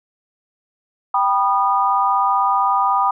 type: chord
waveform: sine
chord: G augmented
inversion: none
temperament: just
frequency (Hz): 784 / 980 / 1225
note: G5 / B5 / D#6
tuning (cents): 0 / -14 / -27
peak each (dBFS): -19 / -18 / -18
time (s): 1.14-3.11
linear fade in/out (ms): 5
effects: none